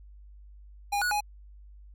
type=tone with pitch steps; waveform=square; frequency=814 / 1462 / 832 Hz; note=G#5 / F#6 / G#5; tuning=-35 / -21 / +3 cents; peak=-26 dBFS; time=0.92-1.208 s; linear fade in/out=10 ms; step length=96 ms; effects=added 50 Hz sine -47 dBFS peak until 1.94 s